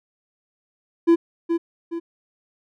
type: tone with echo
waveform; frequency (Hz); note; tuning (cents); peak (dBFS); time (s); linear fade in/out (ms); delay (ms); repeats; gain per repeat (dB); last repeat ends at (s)
triangle; 336.1; E4; +34; -9; 1.07-1.16; 20; 420; 2; -7; 2
effects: none